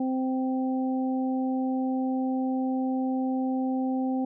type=harmonic tone; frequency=260 Hz; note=C4; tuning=11 cents flat; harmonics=1 / 2 / 3; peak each=-25 / -36 / -35 dBFS; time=0-4.25 s; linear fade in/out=5 ms; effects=none